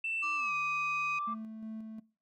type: tone with pitch glide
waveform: sine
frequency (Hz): 2670 to 2506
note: E7 to D#7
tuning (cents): +22 to +12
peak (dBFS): -31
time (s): 0.04-1.19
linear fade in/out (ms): 5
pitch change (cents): -110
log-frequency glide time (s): 0.35-0.54
type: tone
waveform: sine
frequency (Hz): 1174.7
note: D6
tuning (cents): 0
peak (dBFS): -32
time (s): 0.22-1.35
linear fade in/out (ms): 20
type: tone with tremolo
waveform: triangle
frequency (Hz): 220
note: A3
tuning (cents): 0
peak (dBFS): -37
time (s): 1.27-2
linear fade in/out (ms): 10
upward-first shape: square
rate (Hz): 2.8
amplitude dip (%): 35
effects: noise-tail reverb RT60 0.4 s tail -22 dB re dry + tanh soft clip ceiling -26 dBFS